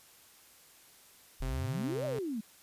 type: exponential two-way sweep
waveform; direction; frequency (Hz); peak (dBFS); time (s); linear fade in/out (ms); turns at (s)
sine; up then down; 32.7 to 629 to 203.6; -33; 1.4-2.41; 10; 2.05
type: tone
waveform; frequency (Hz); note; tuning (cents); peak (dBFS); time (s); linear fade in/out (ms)
sawtooth; 131.4; C3; +8; -33; 1.42-2.19; 0
effects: white hiss -59 dBFS RMS until 2.62 s + resampled to 32000 Hz

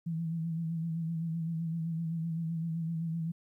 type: tone with vibrato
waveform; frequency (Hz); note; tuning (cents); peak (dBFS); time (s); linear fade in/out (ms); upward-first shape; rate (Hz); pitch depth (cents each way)
sine; 164.4; E3; -4; -31; 0.06-3.32; 10; sine; 7.8; 44
effects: 12-bit

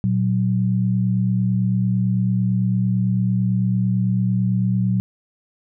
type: tone pair together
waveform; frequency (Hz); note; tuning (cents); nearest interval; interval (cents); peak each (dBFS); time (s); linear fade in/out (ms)
sine; 117.4 / 186.36; A#2 / F#3; +13 / +13; minor sixth; 800; -19; 0.04-5; 0
effects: none

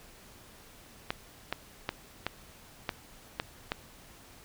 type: clicks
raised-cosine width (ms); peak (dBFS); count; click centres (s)
0.3; -14; 7; 1.105 / 1.526 / 1.891 / 2.266 / 2.892 / 3.399 / 3.719
effects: pink hiss -54 dBFS RMS until 4.44 s

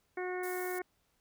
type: harmonic tone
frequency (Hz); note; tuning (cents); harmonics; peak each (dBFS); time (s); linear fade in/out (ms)
364.3; F#4; -27; 1 / 2 / 3 / 4 / 5 / 6; -36 / -42 / -48 / -46 / -45 / -47; 0.17-0.82; 5
type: high-pass noise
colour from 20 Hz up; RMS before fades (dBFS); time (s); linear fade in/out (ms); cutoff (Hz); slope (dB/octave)
pink; -47; 0.43-0.79; 5; 11000; 12
effects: pink hiss -75 dBFS RMS until 1.2 s

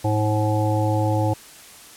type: harmonic tone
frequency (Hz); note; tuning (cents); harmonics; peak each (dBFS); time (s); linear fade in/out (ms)
106.9; A2; -49; 1 / 3 / 5 / 7 / 8; -20 / -25 / -26 / -29 / -27; 0.04-1.34; 10
effects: white hiss -44 dBFS RMS until 1.96 s + low-pass 12000 Hz 12 dB/octave

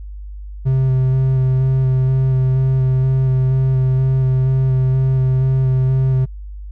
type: tone with vibrato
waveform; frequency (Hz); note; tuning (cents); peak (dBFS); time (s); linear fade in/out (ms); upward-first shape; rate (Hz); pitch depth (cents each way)
triangle; 130.81; C3; 0; -10; 0.65-6.26; 20; square; 2.1; 12
effects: added 50 Hz sine -28 dBFS peak until 6.71 s

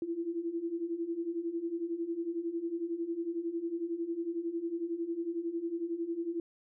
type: beating tone pair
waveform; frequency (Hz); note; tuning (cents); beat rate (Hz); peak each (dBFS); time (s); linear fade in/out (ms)
sine; 329.6 / 340.6; E4 / F4; 0 / -43; 11; -38 / -34; 0.02-6.4; 2
effects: none

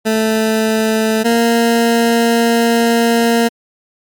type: tone pair in turn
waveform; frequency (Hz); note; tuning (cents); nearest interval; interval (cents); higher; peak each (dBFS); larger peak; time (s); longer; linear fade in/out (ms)
20% pulse; 220 / 232.4; A3 / A#3; 0 / -5; minor second; 95; second; -7 / -5; second; 0.05-1.24 / 1.24-3.49; second; 20
effects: MP3 96 kbps

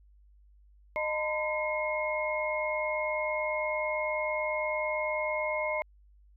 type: tone cluster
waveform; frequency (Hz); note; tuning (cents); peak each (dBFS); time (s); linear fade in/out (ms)
sine; 614 / 903 / 1012 / 2153; D#5 / A5 / B5 / C7; -23 / +45 / +42 / +49; -31 / -39 / -37 / -33; 0.96-5.82; 0
effects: added 50 Hz sine -56 dBFS peak until 6.36 s

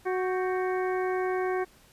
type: harmonic tone with a mistuned harmonic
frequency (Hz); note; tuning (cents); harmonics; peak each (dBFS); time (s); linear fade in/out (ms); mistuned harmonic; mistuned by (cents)
370; F#4; 0; 1 / 2 / 3 / 4 / 5 / 6; -27 / -33 / -37 / -39 / -41 / -43; 0.05-1.65; 20; 4; +88
effects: pink hiss -58 dBFS RMS until 1.92 s + resampled to 32000 Hz

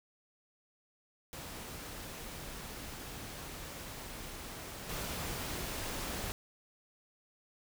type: noise with level steps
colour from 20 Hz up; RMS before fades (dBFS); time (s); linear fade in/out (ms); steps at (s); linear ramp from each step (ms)
pink; -45 / -39; 1.33-6.32; 0; 4.89; 5
effects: none

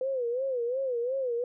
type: tone with vibrato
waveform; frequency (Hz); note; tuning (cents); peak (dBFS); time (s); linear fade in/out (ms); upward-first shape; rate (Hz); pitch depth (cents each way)
sine; 504; B4; +35; -27; 0.01-1.44; 2; sine; 2.8; 130
effects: none

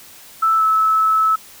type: tone with pitch glide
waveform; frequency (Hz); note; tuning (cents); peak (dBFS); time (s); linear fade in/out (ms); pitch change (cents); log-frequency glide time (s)
sine; 1318.5 to 1301.9; E6 to E6; 0 to -22; -12; 0.42-1.36; 10; -22; 0.57-0.63
effects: white hiss -42 dBFS RMS until 1.6 s

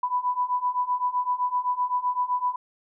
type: beating tone pair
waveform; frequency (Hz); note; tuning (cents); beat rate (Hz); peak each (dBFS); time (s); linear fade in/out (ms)
sine; 987.8 / 995.6; B5 / B5; 0 / +14; 7.8; -27 / -25; 0.03-2.56; 5
effects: none

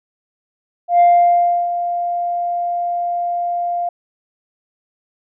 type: tone with ADSR envelope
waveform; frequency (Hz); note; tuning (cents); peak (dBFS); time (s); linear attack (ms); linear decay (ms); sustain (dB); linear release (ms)
sine; 698.5; F5; 0; -5; 0.88-3.89; 120; 680; -12; 4
effects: tanh soft clip ceiling -5 dBFS

